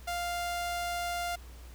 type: tone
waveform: sawtooth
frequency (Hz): 698.5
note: F5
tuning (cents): 0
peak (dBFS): -28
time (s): 0.07-1.36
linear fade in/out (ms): 10
effects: added 60 Hz sine -46 dBFS peak until 1.74 s + pink hiss -56 dBFS RMS until 1.74 s